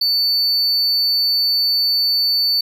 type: tone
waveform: triangle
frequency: 4500 Hz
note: C#8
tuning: 25 cents sharp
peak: -13 dBFS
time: 0.01-2.61 s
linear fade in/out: 5 ms
effects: none